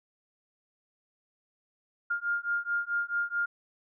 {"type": "beating tone pair", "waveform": "sine", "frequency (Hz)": [1406, 1410.6], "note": ["F6", "F6"], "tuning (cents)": [11, 17], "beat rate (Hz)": 4.6, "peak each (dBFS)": [-31, -31], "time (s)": [2.1, 3.46], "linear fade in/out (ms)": 10, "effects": []}